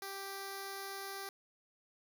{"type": "tone with notch filter", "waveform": "5% pulse", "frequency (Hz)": 392, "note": "G4", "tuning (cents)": 0, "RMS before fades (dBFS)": -44, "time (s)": [0.02, 1.29], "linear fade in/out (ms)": 2, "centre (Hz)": 2900, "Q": 1.1, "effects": []}